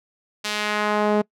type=tone with band-pass filter sweep; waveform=sawtooth; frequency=210 Hz; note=G#3; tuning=19 cents sharp; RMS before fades=-22 dBFS; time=0.44-1.22 s; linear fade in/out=10 ms; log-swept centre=4300 to 460 Hz; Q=0.91; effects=noise-tail reverb RT60 0.1 s tail -24 dB re dry